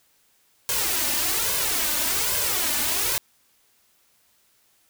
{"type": "noise with flanger", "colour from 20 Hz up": "white", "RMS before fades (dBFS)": -24, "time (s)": [0.69, 3.18], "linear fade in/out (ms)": 0, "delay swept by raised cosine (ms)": [1.9, 3.4], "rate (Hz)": 1.2, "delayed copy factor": 0.7, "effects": ["white hiss -63 dBFS RMS until 4.89 s"]}